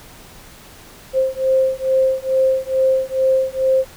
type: beating tone pair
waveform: sine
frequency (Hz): 525 / 527.3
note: C5 / C5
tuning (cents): +6 / +13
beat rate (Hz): 2.3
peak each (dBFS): -17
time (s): 1.13-3.85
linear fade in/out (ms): 50
effects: pink hiss -42 dBFS RMS until 3.96 s